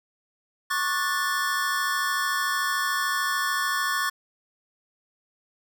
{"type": "chord", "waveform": "square", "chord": "D major seventh", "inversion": "third", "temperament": "just", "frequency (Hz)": [1101.2, 1174.7, 1468.3, 1762], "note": ["C#6", "D6", "F#6", "A6"], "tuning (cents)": [-12, 0, -14, 2], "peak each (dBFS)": [-29, -34, -32, -28], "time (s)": [0.7, 4.1], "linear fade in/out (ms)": 10, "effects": []}